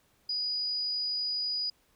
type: tone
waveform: sine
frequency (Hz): 4924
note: D#8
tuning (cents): -19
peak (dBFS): -29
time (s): 0.29-1.7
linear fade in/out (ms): 5
effects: pink hiss -68 dBFS RMS until 1.95 s